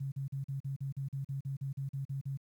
sine tone bursts, 136.9 Hz, C#3, 21 cents flat, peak -34 dBFS, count 15, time 0-2.374 s, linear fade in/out 10 ms, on 120 ms, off 41 ms, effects 11-bit

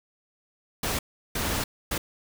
pink noise bursts at uneven times, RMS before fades -28 dBFS, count 3, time 0.83-0.99 / 1.35-1.64 / 1.91-1.98 s, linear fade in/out 5 ms, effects none

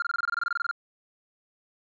sine tone bursts, 1396.9 Hz, F6, in tune, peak -21 dBFS, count 16, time 0-0.712 s, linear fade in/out 2 ms, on 22 ms, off 24 ms, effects tanh soft clip ceiling -23 dBFS

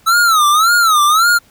square tone with vibrato, 1295 Hz, E6, 31 cents flat, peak -9 dBFS, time 0.06-1.39 s, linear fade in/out 20 ms, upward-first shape sine, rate 1.8 Hz, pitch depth 170 cents each way, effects pink hiss -50 dBFS RMS until 1.5 s

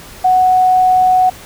sine tone, 740 Hz, F#5, in tune, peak -7 dBFS, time 0.24-1.3 s, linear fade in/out 10 ms, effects pink hiss -35 dBFS RMS until 1.45 s

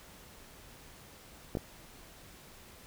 clicks, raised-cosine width 2 ms, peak -20 dBFS, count 2, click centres 1.552 / 1.571 s, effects pink hiss -54 dBFS RMS until 2.86 s

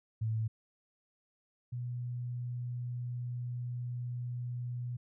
sine tone pair in turn, 111.1 / 122.33 Hz, A2 / B2, +17 / -16 cents, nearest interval major second, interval 167 cents, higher second, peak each -30 / -35 dBFS, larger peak first, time 0.21-0.48 / 1.72-4.97 s, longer second, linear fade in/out 10 ms, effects none

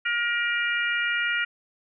harmonic tone, 474.1 Hz, A#4, 29 cents sharp, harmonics 3 / 4 / 5 / 6, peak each -26 / -28 / -30 / -32 dBFS, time 0.05-1.45 s, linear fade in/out 10 ms, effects none

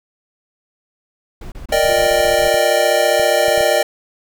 brown noise bursts, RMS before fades -30 dBFS, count 8, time 1.41-2.486 s, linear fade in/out 5 ms, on 110 ms, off 28 ms
square chord, Eb major seventh, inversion second, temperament equal, 466.2 / 587.3 / 622.3 / 784 Hz, Bb4 / D5 / Eb5 / G5, 0 / 0 / 0 / 0 cents, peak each -22 / -17 / -17 / -21 dBFS, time 1.72-3.83 s, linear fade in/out 5 ms
harmonic tone, 357.1 Hz, F4, 39 cents sharp, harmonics 1 / 2 / 3 / 4 / 5 / 6, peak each -26 / -38 / -47 / -43 / -47 / -49 dBFS, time 1.89-3.82 s, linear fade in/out 0 ms
clicks, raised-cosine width 5 ms, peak -21 dBFS, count 5, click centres 2.543 / 3.197 / 3.483 / 3.578 / 3.608 s
effects none

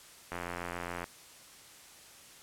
click train, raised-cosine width 0.5 ms, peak -22 dBFS, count 64, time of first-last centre 0.32-1.042 s, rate 87.3 Hz, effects white hiss -54 dBFS RMS until 2.42 s + low-pass 11000 Hz 12 dB/octave

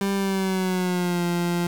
30% pulse tone with pitch glide, 197.2 to 173.67 Hz, G3 to F3, +11 to -9 cents, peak -19 dBFS, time 0.01-1.67 s, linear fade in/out 2 ms, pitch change -220 cents, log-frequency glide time 0.15-1.24 s, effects 8-bit

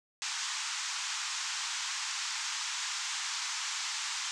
white band-pass noise, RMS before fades -36 dBFS, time 0.22-4.31 s, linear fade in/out 0 ms, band 880 to 7500 Hz, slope 48 dB/octave, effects none

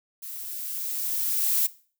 violet noise with level ramp, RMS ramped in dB -38 to -22 dBFS, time 0.22-1.67 s, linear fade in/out 10 ms, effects noise-tail reverb RT60 0.4 s tail -18 dB re dry

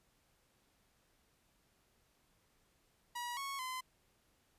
sawtooth tone with pitch steps, 964 / 1103 / 1025 Hz, B5 / C#6 / C6, -42 / -9 / -36 cents, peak -36 dBFS, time 3.15-3.81 s, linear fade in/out 10 ms, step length 220 ms, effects pink hiss -74 dBFS RMS until 4.58 s + resampled to 32000 Hz

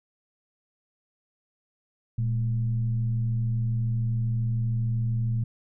sine tone with frequency modulation, 116.54 Hz, A#2, in tune, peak -23 dBFS, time 2.18-5.44 s, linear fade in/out 5 ms, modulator 92.9 Hz, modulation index 0.39, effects none

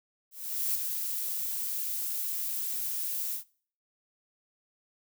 violet noise with ADSR envelope, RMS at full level -28 dBFS, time 0.31-3.44 s, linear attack 440 ms, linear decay 5 ms, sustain -5 dB, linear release 100 ms, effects noise-tail reverb RT60 0.5 s tail -23 dB re dry

